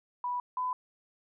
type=tone pair in turn; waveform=sine; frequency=983 / 1004.8 Hz; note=B5 / B5; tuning=-8 / +30 cents; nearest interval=unison; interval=38 cents; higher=second; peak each=-30 / -29 dBFS; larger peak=second; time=0.24-0.4 / 0.57-0.73 s; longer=neither; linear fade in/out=2 ms; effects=none